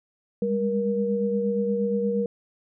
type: tone cluster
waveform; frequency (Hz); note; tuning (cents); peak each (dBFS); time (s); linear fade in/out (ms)
sine; 199.7 / 208.2 / 473.9; G3 / G#3 / A#4; +32 / +5 / +28; -26 / -33 / -24; 0.42-2.26; 2
effects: none